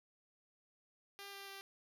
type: tone with pitch steps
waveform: 5% pulse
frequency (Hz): 398.9 / 395.7 / 392.5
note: G4 / G4 / G4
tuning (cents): +30 / +16 / +2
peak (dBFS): -37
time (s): 1.19-1.61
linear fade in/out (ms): 0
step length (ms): 140
effects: 13-bit